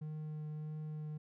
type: tone with vibrato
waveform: triangle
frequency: 153.3 Hz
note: D#3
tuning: 25 cents flat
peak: -38 dBFS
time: 0.01-1.18 s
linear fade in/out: 10 ms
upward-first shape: triangle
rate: 1.6 Hz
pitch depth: 12 cents each way
effects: none